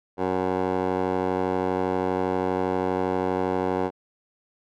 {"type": "tone with band-pass filter", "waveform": "15% pulse", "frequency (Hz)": 92.5, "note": "F#2", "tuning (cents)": 0, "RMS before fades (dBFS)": -25, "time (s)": [0.17, 3.91], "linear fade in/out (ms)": 50, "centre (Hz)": 600, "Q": 2.9, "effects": []}